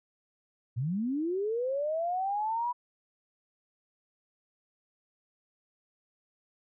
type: linear sweep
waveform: sine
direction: up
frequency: 108.8 to 987.8 Hz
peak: -28 dBFS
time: 0.76-2.73 s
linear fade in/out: 20 ms
effects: none